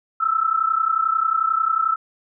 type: tone pair together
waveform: sine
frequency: 1300 / 1331.2 Hz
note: E6 / E6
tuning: -24 / +17 cents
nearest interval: unison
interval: 41 cents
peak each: -20 dBFS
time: 0.2-1.96 s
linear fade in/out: 10 ms
effects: none